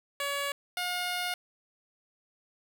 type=tone pair in turn; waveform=10% pulse; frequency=565 / 716.4 Hz; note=C#5 / F5; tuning=+33 / +44 cents; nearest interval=major third; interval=411 cents; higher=second; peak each=-22 dBFS; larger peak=neither; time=0.2-0.52 / 0.77-1.34 s; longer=second; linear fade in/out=2 ms; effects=none